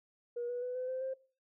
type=tone with pitch steps; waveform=sine; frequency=479.2 / 488.4 / 497.8 / 507.4 / 517.2 / 527.1 Hz; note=A#4 / B4 / B4 / B4 / C5 / C5; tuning=+48 / -19 / +14 / +47 / -20 / +13 cents; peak=-34 dBFS; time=0.36-1.14 s; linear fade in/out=10 ms; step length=130 ms; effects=noise-tail reverb RT60 0.4 s tail -21 dB re dry + tanh soft clip ceiling -30 dBFS